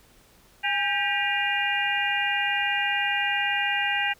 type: tone cluster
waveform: sine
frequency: 817 / 1581 / 1938 / 2422 / 2807 Hz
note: G#5 / G6 / B6 / D#7 / F7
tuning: -29 / +14 / -33 / -47 / +8 cents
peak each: -29 dBFS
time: 0.63-4.14 s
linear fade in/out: 20 ms
effects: pink hiss -57 dBFS RMS until 4.19 s